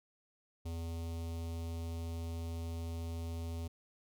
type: tone with notch filter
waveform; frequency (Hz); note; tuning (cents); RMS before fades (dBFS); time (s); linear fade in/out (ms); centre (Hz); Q
square; 83.1; E2; +15; -40; 0.65-3.68; 10; 1600; 0.8
effects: none